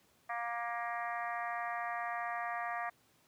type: harmonic tone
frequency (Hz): 235.4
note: A#3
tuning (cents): +17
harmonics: 3 / 4 / 5 / 6 / 7 / 8 / 9 / 10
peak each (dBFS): -39 / -46 / -41 / -54 / -46 / -43 / -51 / -54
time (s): 0.29-2.9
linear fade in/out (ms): 10
effects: pink hiss -69 dBFS RMS until 3.27 s + high-pass 100 Hz 12 dB/octave